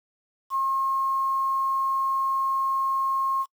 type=tone with quantisation; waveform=sine; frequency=1075 Hz; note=C6; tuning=47 cents sharp; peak=-22 dBFS; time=0.5-3.46 s; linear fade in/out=50 ms; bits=8; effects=noise-tail reverb RT60 0.1 s tail -24 dB re dry